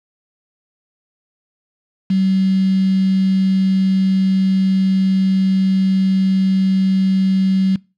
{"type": "tone with quantisation", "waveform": "sine", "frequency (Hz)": 190.4, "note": "F#3", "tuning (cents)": 50, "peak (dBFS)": -12, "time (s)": [2.1, 7.76], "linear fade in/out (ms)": 5, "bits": 5, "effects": ["noise-tail reverb RT60 0.3 s tail -24 dB re dry", "low-pass 4000 Hz 12 dB/octave"]}